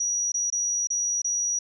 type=tone with dropouts; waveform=sine; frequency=5800 Hz; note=F#8; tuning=35 cents flat; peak=-23 dBFS; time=0-1.59 s; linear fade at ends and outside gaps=5 ms; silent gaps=0.32-0.341 / 0.502-0.524 / 0.872-0.902 / 1.219-1.244 s; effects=none